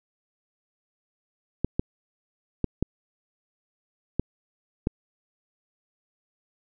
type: clicks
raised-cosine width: 3 ms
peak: -10 dBFS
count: 6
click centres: 1.646 / 1.795 / 2.643 / 2.826 / 4.196 / 4.871 s
effects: none